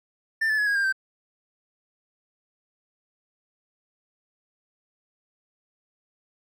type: tone with pitch steps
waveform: triangle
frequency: 1786 / 1737.2 / 1689.7 / 1643.5 / 1598.5 / 1554.8 Hz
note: A6 / A6 / G#6 / G#6 / G6 / G6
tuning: +25 / -23 / +29 / -19 / +33 / -15 cents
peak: -19 dBFS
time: 0.41-0.926 s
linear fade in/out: 10 ms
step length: 86 ms
effects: none